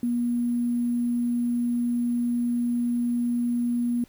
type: tone with sample-and-hold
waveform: sine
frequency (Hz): 240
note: B3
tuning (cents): -49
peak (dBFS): -22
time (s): 0.03-4.04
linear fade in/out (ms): 2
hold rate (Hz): 11025
effects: pink hiss -58 dBFS RMS until 4.08 s